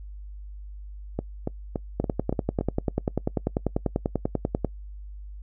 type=two click trains; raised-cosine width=2 ms; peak=-10 / -13 dBFS; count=28 / 6; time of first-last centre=2-4.647 / 1.19-2.61 s; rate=10.2 / 3.52 Hz; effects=noise-tail reverb RT60 0.1 s tail -24 dB re dry + added 50 Hz sine -37 dBFS peak until 5.42 s